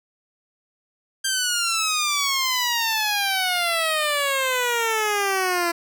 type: exponential sweep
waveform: 10% pulse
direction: down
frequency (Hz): 1589 to 337.9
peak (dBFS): -12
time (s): 1.24-5.72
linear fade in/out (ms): 10
effects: none